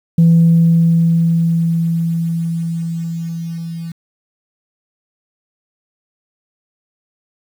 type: tone with level ramp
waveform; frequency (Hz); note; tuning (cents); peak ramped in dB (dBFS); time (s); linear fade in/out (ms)
sine; 166.5; E3; +18; -4 to -23; 0.18-3.92; 5
effects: tanh soft clip ceiling -3 dBFS + 7-bit